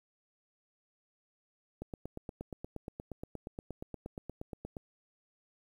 click train, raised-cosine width 2 ms, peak -27 dBFS, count 26, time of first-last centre 1.82-4.768 s, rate 8.48 Hz, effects 10-bit

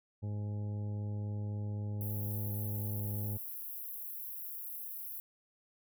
harmonic tone, 103.83 Hz, G#2, in tune, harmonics 1 / 2 / 3 / 4 / 5 / 6 / 8, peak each -35 / -45 / -53 / -54 / -55 / -62 / -60 dBFS, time 0.22-3.38 s, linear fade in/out 20 ms
white high-pass noise, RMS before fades -43 dBFS, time 2.01-5.2 s, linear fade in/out 0 ms, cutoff 11000 Hz, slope 96 dB/octave
effects none

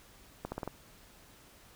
accelerating click train, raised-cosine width 1 ms, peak -22 dBFS, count 5, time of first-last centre 0.45-0.676 s, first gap 70 ms, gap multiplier 0.86, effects pink hiss -58 dBFS RMS until 1.75 s

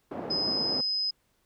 pink band-pass noise, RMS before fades -36 dBFS, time 0.11-0.81 s, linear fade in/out 5 ms, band 220 to 670 Hz, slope 12 dB/octave
sine tone, 5050 Hz, D#8, 25 cents sharp, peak -26 dBFS, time 0.3-1.11 s, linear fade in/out 10 ms
effects pink hiss -71 dBFS RMS until 1.45 s

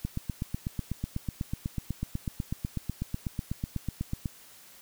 click train, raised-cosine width 5 ms, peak -18 dBFS, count 35, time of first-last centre 0.05-4.258 s, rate 8.08 Hz, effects white hiss -53 dBFS RMS until 4.81 s

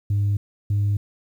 sine tone pair in turn, 101.6 / 101.99 Hz, G#2 / G#2, -38 / -31 cents, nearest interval unison, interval 7 cents, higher second, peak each -16 dBFS, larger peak neither, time 0.1-0.37 / 0.7-0.97 s, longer neither, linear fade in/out 5 ms, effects tanh soft clip ceiling -16 dBFS + 9-bit

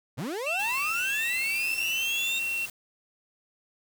35% pulse linear sweep, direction up, 98 to 3729 Hz, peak -29 dBFS, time 0.17-2.4 s, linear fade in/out 20 ms
triangle tone with pitch glide, 2689 to 2720 Hz, E7 to F7, +34 to -46 cents, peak -26 dBFS, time 0.46-2.66 s, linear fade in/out 10 ms, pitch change +20 cents, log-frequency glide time 1.98-2.21 s
white noise, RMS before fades -41 dBFS, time 0.59-2.7 s, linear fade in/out 2 ms
effects none

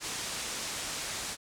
white low-pass noise, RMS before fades -37 dBFS, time 0-1.37 s, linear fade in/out 50 ms, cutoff 8700 Hz, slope 24 dB/octave, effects none

